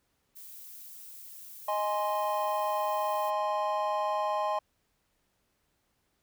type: noise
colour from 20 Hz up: violet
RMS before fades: -47 dBFS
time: 0.35-3.31 s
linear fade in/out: 20 ms
type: chord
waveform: triangle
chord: Ab major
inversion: second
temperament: equal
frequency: 622.3 / 830.6 / 1046.5 Hz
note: Eb5 / Ab5 / C6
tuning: 0 / 0 / 0 cents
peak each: -30 dBFS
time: 1.68-4.59 s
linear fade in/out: 5 ms
effects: pink hiss -75 dBFS RMS until 6.22 s